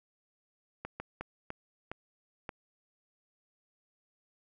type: slowing click train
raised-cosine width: 0.5 ms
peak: -23 dBFS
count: 6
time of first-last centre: 0.85-2.492 s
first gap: 150 ms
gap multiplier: 1.4
effects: none